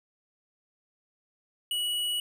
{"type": "tone", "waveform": "square", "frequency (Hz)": 2929, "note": "F#7", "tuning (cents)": -18, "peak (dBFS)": -28, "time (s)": [1.71, 2.2], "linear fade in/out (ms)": 2, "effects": []}